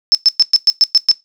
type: tone bursts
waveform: sine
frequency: 5274 Hz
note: E8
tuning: in tune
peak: -5 dBFS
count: 8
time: 0.12-1.114 s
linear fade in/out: 0 ms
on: 28 ms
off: 110 ms
effects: noise-tail reverb RT60 0.2 s tail -19 dB re dry